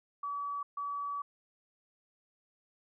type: tone bursts at uneven times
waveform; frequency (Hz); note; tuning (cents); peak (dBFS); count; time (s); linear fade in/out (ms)
sine; 1143; D6; -47; -34; 2; 0.23-0.63 / 0.77-1.22; 5
effects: none